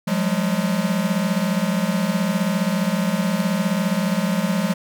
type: tone cluster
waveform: square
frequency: 175.2 / 190.5 / 209.7 Hz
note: F3 / G3 / G#3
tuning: +6 / -49 / +17 cents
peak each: -24 dBFS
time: 0.07-4.74 s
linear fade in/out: 10 ms
effects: none